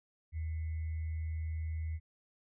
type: tone with sample-and-hold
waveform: sine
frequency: 79.9 Hz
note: D#2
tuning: 47 cents sharp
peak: -34 dBFS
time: 0.32-2 s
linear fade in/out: 50 ms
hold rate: 2100 Hz
effects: resampled to 8000 Hz